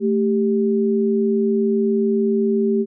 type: tone pair together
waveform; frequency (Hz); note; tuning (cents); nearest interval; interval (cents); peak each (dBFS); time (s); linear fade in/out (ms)
sine; 220.8 / 393.4; A3 / G4; +6 / +6; minor seventh; 1000; -18; 0-2.86; 50
effects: none